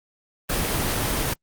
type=noise; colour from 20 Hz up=pink; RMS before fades=-24 dBFS; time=0.49-1.34 s; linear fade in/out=10 ms; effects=Opus 24 kbps